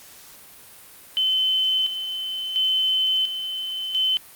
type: tone with tremolo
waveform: sine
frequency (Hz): 3057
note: G7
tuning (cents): -44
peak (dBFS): -18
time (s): 1.17-4.17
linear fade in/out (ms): 0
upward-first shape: square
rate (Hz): 0.72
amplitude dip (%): 60
effects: white hiss -46 dBFS RMS until 4.35 s + Opus 48 kbps